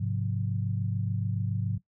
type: chord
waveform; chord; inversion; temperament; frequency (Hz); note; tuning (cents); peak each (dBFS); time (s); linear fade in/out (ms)
sine; F minor; first; equal with one note detuned; 103.83 / 130.81 / 177.05; Ab2 / C3 / F3; 0 / 0 / +24; -29 / -33 / -34; 0-1.78; 10
effects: noise-tail reverb RT60 0.1 s tail -17 dB re dry